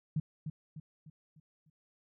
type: tone with echo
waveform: sine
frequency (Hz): 154.2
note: D#3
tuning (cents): -15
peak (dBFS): -28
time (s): 0.16-0.2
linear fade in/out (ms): 5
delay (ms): 300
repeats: 5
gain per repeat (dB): -7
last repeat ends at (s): 1.7
effects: none